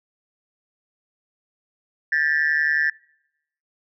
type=tone with amplitude modulation; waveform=sine; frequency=1760 Hz; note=A6; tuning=in tune; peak=-12 dBFS; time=2.12-2.9 s; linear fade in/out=5 ms; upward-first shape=sine; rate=151 Hz; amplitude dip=100%; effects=noise-tail reverb RT60 0.8 s tail -25 dB re dry + tanh soft clip ceiling -11 dBFS